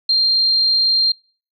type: tone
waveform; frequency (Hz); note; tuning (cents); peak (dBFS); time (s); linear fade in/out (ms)
sine; 4186; C8; 0; -12; 0.09-1.12; 5
effects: noise-tail reverb RT60 0.4 s tail -26 dB re dry